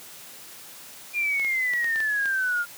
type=exponential sweep; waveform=sine; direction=down; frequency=2427 to 1396.9 Hz; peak=-22 dBFS; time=1.13-2.66 s; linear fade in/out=50 ms
type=clicks; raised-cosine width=0.2 ms; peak=-19 dBFS; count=7; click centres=1.397 / 1.447 / 1.736 / 1.844 / 1.959 / 2.004 / 2.257 s
effects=white hiss -44 dBFS RMS until 2.77 s + high-pass 100 Hz 12 dB/octave